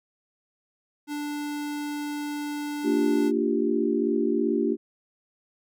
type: tone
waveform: square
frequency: 293.7 Hz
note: D4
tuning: in tune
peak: -30 dBFS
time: 1.07-3.32 s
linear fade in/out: 50 ms
type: chord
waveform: sine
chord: G minor seventh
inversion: first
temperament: equal with one note detuned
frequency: 229.2 / 293.7 / 349.2 / 392 Hz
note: Bb3 / D4 / F4 / G4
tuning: -29 / 0 / 0 / 0 cents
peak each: -27 dBFS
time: 2.83-4.77 s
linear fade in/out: 50 ms
effects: none